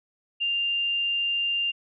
sine tone, 2794 Hz, F7, in tune, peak -23 dBFS, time 0.4-1.72 s, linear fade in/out 20 ms, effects none

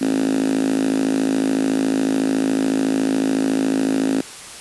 5% pulse tone with high-pass filter, 53.9 Hz, A1, 35 cents flat, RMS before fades -19 dBFS, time 0.01-4.21 s, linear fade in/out 5 ms, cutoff 260 Hz, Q 7.3, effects white hiss -36 dBFS RMS until 4.6 s + resampled to 24000 Hz

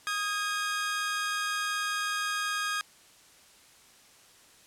sawtooth tone pair together, 1244.5 / 1633.1 Hz, D#6 / G#6, 0 / -30 cents, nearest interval perfect fourth, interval 470 cents, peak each -28 dBFS, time 0.07-2.81 s, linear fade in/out 0 ms, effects white hiss -57 dBFS RMS until 4.66 s + low-pass 10000 Hz 12 dB/octave

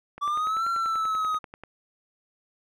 click train, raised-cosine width 0.5 ms, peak -26 dBFS, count 16, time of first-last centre 0.18-1.636 s, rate 10.3 Hz
triangle linear two-way sweep, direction up then down, 1149 to 1368 to 1248 Hz, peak -22 dBFS, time 0.21-1.39 s, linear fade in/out 20 ms, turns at 0.68 s
effects none

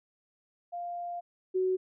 sine tone pair in turn, 698.5 / 372.5 Hz, F5 / F#4, 0 / +12 cents, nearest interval major seventh, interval 1088 cents, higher first, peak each -34 / -25 dBFS, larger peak second, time 0.72-1.21 / 1.54-1.77 s, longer first, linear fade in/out 20 ms, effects none

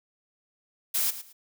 blue noise with echo, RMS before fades -26 dBFS, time 0.94-1.11 s, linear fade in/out 10 ms, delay 110 ms, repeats 2, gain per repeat -13 dB, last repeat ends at 1.33 s, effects none

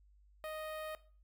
sawtooth tone with notch filter, 622.3 Hz, D#5, in tune, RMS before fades -43 dBFS, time 0.44-0.95 s, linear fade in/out 0 ms, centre 6200 Hz, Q 0.78, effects noise-tail reverb RT60 0.4 s tail -17 dB re dry + added 50 Hz sine -62 dBFS peak until 1.23 s

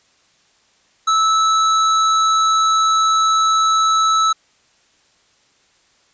square tone, 1308 Hz, E6, 14 cents flat, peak -13 dBFS, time 1.07-4.33 s, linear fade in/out 10 ms, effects white hiss -57 dBFS RMS until 6.13 s + resampled to 16000 Hz

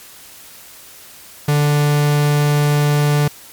45% pulse tone, 146.83 Hz, D3, in tune, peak -12 dBFS, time 1.48-3.28 s, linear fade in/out 5 ms, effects white hiss -40 dBFS RMS until 3.52 s + MP3 96 kbps

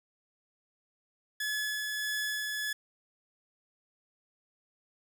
sawtooth tone with tremolo, 1708 Hz, G#6, 48 cents sharp, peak -27 dBFS, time 1.4-2.73 s, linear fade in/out 5 ms, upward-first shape sine, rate 1.6 Hz, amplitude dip 25%, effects none

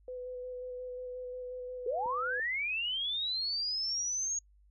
sine tone with vibrato, 501 Hz, B4, 25 cents sharp, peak -38 dBFS, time 0.08-2.4 s, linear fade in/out 2 ms, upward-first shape square, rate 5.6 Hz, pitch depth 11 cents each way
sine linear sweep, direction up, 424.6 to 6645 Hz, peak -31 dBFS, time 1.86-4.39 s, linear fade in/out 5 ms
click, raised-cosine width 2 ms, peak -38 dBFS, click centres 2.06 s
effects noise-tail reverb RT60 0.1 s tail -25 dB re dry + added 50 Hz sine -60 dBFS peak until 4.7 s

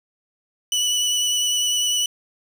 25% pulse tone with vibrato, 2960 Hz, F#7, in tune, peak -15 dBFS, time 0.72-2.06 s, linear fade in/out 2 ms, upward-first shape square, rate 10 Hz, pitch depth 12 cents each way, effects 7-bit

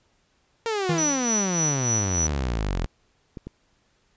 sawtooth exponential sweep, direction down, 466.2 to 40.11 Hz, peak -20 dBFS, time 0.66-2.86 s, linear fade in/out 0 ms
square tone with exponential decay, 161.3 Hz, E3, 37 cents flat, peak -21 dBFS, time 0.89-1.31 s, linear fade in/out 5 ms, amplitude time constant 90 ms
sine tone with tremolo, 5910 Hz, F#8, 3 cents flat, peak -21 dBFS, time 0.98-2.27 s, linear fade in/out 2 ms, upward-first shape sine, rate 3.4 Hz, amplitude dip 65%
clicks, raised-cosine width 3 ms, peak -22 dBFS, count 2, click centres 3.372 / 3.47 s
effects pink hiss -66 dBFS RMS until 4.16 s + resampled to 16000 Hz

